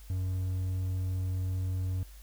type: tone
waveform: triangle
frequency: 92.5 Hz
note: F#2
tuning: in tune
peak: -27 dBFS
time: 0.1-2.03 s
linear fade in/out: 0 ms
effects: added 50 Hz sine -47 dBFS peak until 2.22 s + white hiss -58 dBFS RMS until 2.22 s